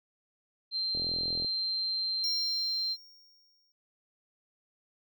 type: tone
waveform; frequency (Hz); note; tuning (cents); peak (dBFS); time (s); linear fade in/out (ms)
sine; 4145; C8; -17; -29; 0.71-2.97; 50
type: click train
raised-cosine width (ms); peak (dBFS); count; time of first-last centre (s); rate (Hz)
2; -29; 22; 0.95-1.446; 42.3
type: tone with exponential decay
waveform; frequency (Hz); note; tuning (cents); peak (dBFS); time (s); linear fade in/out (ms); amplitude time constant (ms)
square; 5550; F8; -12; -31; 2.24-3.72; 1; 320
effects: none